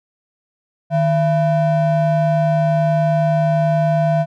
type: ring-modulated tone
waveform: triangle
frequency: 415.3 Hz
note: G#4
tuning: in tune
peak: -8 dBFS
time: 0.9-4.26 s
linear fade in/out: 50 ms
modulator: 260 Hz
effects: none